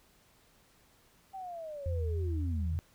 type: linear sweep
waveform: sine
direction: down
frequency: 784 to 122 Hz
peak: -39 dBFS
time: 1.33-2.79 s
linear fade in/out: 20 ms
type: tone with vibrato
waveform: sine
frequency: 82.41 Hz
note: E2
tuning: in tune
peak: -30 dBFS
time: 1.86-2.79 s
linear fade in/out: 0 ms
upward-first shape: sine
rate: 3.5 Hz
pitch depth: 55 cents each way
effects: pink hiss -65 dBFS RMS until 2.94 s